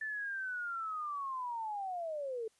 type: linear sweep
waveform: sine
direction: down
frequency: 1767 to 430.4 Hz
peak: -36 dBFS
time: 0.01-2.48 s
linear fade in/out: 5 ms
effects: white hiss -72 dBFS RMS until 2.59 s + resampled to 24000 Hz